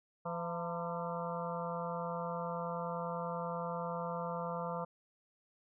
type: harmonic tone with a mistuned harmonic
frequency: 170 Hz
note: F3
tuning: 46 cents flat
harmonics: 1 / 3 / 4 / 5 / 6 / 7 / 8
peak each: -42 / -41 / -44 / -44 / -46 / -44 / -50 dBFS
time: 0.25-4.85 s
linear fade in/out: 10 ms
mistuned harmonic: 5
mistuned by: +100 cents
effects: none